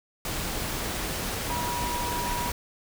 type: tone in noise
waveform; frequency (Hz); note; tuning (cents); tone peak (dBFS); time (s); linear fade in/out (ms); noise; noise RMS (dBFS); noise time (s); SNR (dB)
sine; 966; B5; -39; -30; 1.5-2.5; 2; pink; -31; 0.25-2.52; -2
effects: none